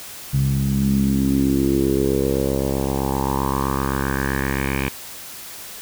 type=tone with low-pass filter sweep; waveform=10% pulse; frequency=67.7 Hz; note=C#2; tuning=40 cents flat; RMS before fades=-20 dBFS; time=0.33-4.89 s; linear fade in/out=10 ms; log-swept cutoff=140 to 2500 Hz; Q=4.1; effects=white hiss -36 dBFS RMS until 5.81 s